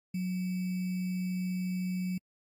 sine tone with sample-and-hold, 183 Hz, F#3, 19 cents flat, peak -30 dBFS, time 0.14-2.18 s, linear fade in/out 5 ms, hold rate 2450 Hz, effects AAC 64 kbps

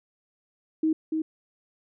sine tone with echo, 316.1 Hz, D#4, 27 cents sharp, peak -20 dBFS, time 0.83-0.93 s, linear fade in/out 5 ms, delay 290 ms, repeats 1, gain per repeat -4 dB, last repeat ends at 1.22 s, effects none

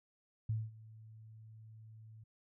sine tone with ADSR envelope, 110.1 Hz, A2, 2 cents sharp, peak -31 dBFS, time 0.49-2.24 s, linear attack 6 ms, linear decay 210 ms, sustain -21 dB, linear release 8 ms, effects none

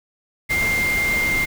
sine tone in noise, 2100 Hz, C7, 6 cents sharp, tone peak -18 dBFS, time 0.49-1.46 s, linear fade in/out 20 ms, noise pink, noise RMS -27 dBFS, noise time 0.49-1.46 s, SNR +6 dB, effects none

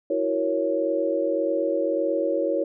sine chord, F# dominant seventh, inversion third, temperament equal with one note detuned, 328.3 / 370 / 466.2 / 554.4 Hz, E4 / F#4 / A#4 / C#5, -7 / 0 / 0 / 0 cents, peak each -27 / -30 / -28 / -24 dBFS, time 0.1-2.64 s, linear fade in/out 5 ms, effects none

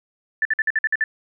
sine tone bursts, 1760 Hz, A6, in tune, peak -16 dBFS, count 8, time 0.42-1.04 s, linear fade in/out 2 ms, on 32 ms, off 52 ms, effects none

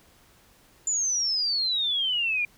sine exponential sweep, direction down, 7140 to 2375 Hz, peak -23 dBFS, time 0.87-2.45 s, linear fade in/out 2 ms, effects pink hiss -58 dBFS RMS until 2.57 s

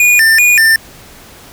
square tone with vibrato, 2093 Hz, C7, in tune, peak -6 dBFS, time 0-0.76 s, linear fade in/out 2 ms, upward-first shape square, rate 2.6 Hz, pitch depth 270 cents each way, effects pink hiss -37 dBFS RMS until 1.52 s

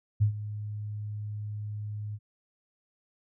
sine tone with ADSR envelope, 105 Hz, G#2, 19 cents sharp, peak -18 dBFS, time 0.2-2.19 s, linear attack 21 ms, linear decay 100 ms, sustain -15 dB, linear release 47 ms, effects none

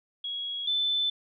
sine tone pair in turn, 3322 / 3520 Hz, G#7 / A7, 0 / 0 cents, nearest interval minor second, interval 100 cents, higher second, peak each -31 / -24 dBFS, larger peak second, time 0.24-0.67 / 0.67-1.1 s, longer neither, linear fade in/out 5 ms, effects none

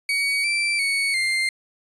35% pulse tone with pitch steps, 2252 / 2340 / 2225 / 2099 Hz, C#7 / D7 / C#7 / C7, +27 / -7 / +6 / +5 cents, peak -18 dBFS, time 0.09-1.49 s, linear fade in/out 2 ms, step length 350 ms, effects resampled to 24000 Hz

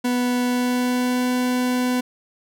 40% pulse tone with pitch glide, 246.9 to 249.8 Hz, B3 to B3, 0 to +20 cents, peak -18 dBFS, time 0.04-2.01 s, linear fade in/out 10 ms, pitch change +20 cents, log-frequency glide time 0.44-1.29 s, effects none

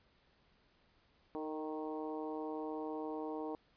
harmonic tone with a mistuned harmonic, 155.56 Hz, D#3, in tune, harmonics 2 / 3 / 4 / 5 / 6 / 7, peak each -42 / -43 / -49 / -48 / -49 / -54 dBFS, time 1.35-3.55 s, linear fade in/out 0 ms, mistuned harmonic 3, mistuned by -22 cents, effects pink hiss -71 dBFS RMS until 3.76 s + resampled to 11025 Hz

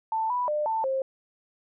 sine tone with pitch steps, 887 / 986 / 600 / 889 / 532 Hz, A5 / B5 / D5 / A5 / C5, +14 / -3 / +37 / +18 / +29 cents, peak -24 dBFS, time 0.12-1.02 s, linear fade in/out 2 ms, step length 180 ms, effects none

